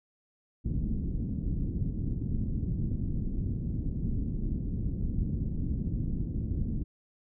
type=low-pass noise; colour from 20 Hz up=pink; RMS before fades=-31 dBFS; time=0.64-6.84 s; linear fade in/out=20 ms; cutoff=260 Hz; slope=24 dB/octave; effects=none